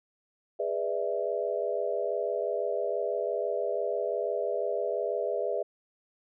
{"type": "chord", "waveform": "sine", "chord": "E dominant seventh", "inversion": "first", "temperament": "just", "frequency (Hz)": [412, 494.4, 593.3, 659.3], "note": ["G#4", "B4", "D5", "E5"], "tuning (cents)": [-14, 2, 18, 0], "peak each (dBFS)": [-33, -33, -33, -33], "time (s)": [0.59, 5.63], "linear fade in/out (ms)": 10, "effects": []}